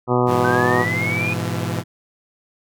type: harmonic tone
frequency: 123.47 Hz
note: B2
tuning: in tune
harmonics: 1 / 2 / 3 / 4 / 5 / 6 / 7 / 8 / 9 / 10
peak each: -21 / -22 / -20 / -23 / -27 / -25 / -27 / -26 / -29 / -27 dBFS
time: 0.07-0.86 s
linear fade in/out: 50 ms
type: chord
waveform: sawtooth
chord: E major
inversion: first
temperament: equal with one note detuned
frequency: 103.83 / 123.47 / 168.67 Hz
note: G#2 / B2 / E3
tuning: 0 / 0 / +40 cents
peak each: -22 / -22 / -22 dBFS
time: 0.26-1.84 s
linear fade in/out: 50 ms
type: linear sweep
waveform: sine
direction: up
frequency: 1500 to 2489 Hz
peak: -21 dBFS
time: 0.44-1.34 s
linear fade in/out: 10 ms
effects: none